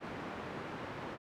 pink band-pass noise, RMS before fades -43 dBFS, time 0-1.18 s, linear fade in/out 50 ms, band 150 to 1800 Hz, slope 12 dB/octave, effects none

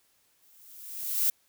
violet noise with exponential growth, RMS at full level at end -23 dBFS, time 0.42-1.3 s, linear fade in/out 5 ms, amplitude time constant 190 ms, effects white hiss -68 dBFS RMS until 1.48 s

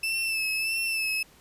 35% pulse tone with vibrato, 2637 Hz, E7, in tune, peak -24 dBFS, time 0.03-1.23 s, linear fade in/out 5 ms, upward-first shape sine, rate 1.6 Hz, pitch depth 41 cents each way, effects pink hiss -56 dBFS RMS until 1.4 s + resampled to 32000 Hz

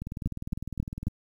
two click trains, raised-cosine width 5 ms, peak -22 / -16 dBFS, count 22 / 4, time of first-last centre 0.02-1.081 / 0.26-1.071 s, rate 19.8 / 3.7 Hz, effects 9-bit

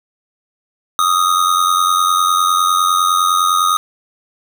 square tone with amplitude modulation, 1244.5 Hz, D#6, in tune, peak -9 dBFS, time 0.99-3.77 s, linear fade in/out 0 ms, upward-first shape sine, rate 89.9 Hz, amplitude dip 70%, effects none

